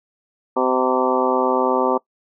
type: harmonic tone with a mistuned harmonic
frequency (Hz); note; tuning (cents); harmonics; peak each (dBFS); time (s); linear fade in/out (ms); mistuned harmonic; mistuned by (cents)
128.6; C3; -30; 2 / 3 / 4 / 5 / 6 / 7 / 8 / 9; -24 / -22 / -22 / -26 / -27 / -22 / -28 / -24; 0.56-1.98; 10; 8; -33
effects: noise-tail reverb RT60 0.1 s tail -22 dB re dry